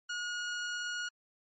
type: tone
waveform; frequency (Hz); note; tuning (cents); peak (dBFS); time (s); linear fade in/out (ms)
sawtooth; 1443; F#6; -44; -31; 0.09-1.09; 10
effects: MP3 32 kbps